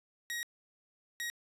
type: tone bursts at uneven times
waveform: sawtooth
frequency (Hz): 1892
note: A#6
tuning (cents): +25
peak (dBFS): -32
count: 2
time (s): 0.3-0.43 / 1.2-1.3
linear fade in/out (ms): 0
effects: resampled to 32000 Hz + 11-bit